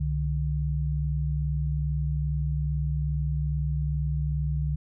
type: tone pair together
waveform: sine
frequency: 66.2 / 148.61 Hz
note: C2 / D3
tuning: +21 / +21 cents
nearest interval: octave + major second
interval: 1400 cents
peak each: -27 dBFS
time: 0-4.76 s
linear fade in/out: 10 ms
effects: none